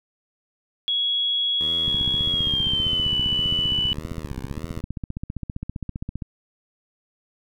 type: tone with pitch glide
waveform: sine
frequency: 3338 to 2974 Hz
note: G#7 to F#7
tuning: +8 to +8 cents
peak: -20 dBFS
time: 0.88-3.93 s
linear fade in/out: 0 ms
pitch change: -200 cents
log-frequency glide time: 2.27-3.07 s
type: tone with vibrato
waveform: 10% pulse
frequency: 73.42 Hz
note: D2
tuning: in tune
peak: -27 dBFS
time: 1.61-4.81 s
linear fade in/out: 0 ms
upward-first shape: sine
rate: 1.7 Hz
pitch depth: 220 cents each way
type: click train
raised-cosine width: 5 ms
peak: -17 dBFS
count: 67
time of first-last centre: 1.88-6.222 s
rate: 15.2 Hz
effects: none